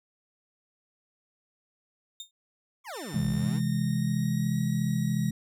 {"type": "tone with exponential decay", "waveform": "30% pulse", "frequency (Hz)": 3646, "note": "A#7", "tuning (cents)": -39, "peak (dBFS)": -32, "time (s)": [2.2, 2.31], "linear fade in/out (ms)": 2, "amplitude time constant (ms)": 23}
{"type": "exponential two-way sweep", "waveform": "25% pulse", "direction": "down then up", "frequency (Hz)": [1174.7, 49, 184.1], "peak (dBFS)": -33, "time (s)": [2.84, 3.61], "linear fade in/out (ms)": 50, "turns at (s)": 3.27}
{"type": "tone with pitch glide", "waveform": "10% pulse", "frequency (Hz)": [1800, 1905.9], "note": ["A6", "A#6"], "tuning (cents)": [39, 38], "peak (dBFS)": -34, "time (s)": [2.93, 5.31], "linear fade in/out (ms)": 10, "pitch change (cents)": 99, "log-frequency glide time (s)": [3.13, 4.57]}
{"type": "chord", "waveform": "sine", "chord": "C augmented", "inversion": "none", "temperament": "equal", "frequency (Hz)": [130.81, 164.81, 207.7], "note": ["C3", "E3", "G#3"], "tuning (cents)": [0, 0, 0], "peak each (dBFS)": -29, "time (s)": [3.14, 5.31], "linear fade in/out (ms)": 5}
{"effects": []}